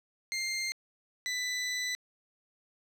20% pulse tone pair in turn, 2105 / 1991.1 Hz, C7 / B6, +10 / +14 cents, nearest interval minor second, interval 96 cents, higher first, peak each -26 dBFS, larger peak neither, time 0.32-0.72 / 1.26-1.95 s, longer second, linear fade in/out 0 ms, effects low-pass 10000 Hz 12 dB/octave

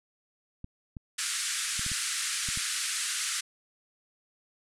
clicks, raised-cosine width 5 ms, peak -27 dBFS, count 7, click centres 0.644 / 0.968 / 1.794 / 1.864 / 1.917 / 2.488 / 2.574 s
white band-pass noise, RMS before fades -32 dBFS, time 1.18-3.41 s, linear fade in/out 10 ms, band 1300 to 10000 Hz, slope 48 dB/octave
effects none

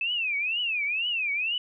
sine tone with vibrato, 2578 Hz, E7, 39 cents flat, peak -25 dBFS, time 0.01-1.58 s, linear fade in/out 2 ms, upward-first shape triangle, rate 2.1 Hz, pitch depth 260 cents each way, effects none

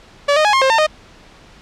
sawtooth tone with pitch steps, 573 / 616 / 836 / 1067 / 531 / 903 / 617 Hz, D5 / D#5 / G#5 / C6 / C5 / A5 / D#5, -43 / -17 / +11 / +34 / +25 / +45 / -15 cents, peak -7 dBFS, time 0.28-0.868 s, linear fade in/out 10 ms, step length 84 ms, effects pink hiss -44 dBFS RMS until 1.61 s + low-pass 5000 Hz 12 dB/octave

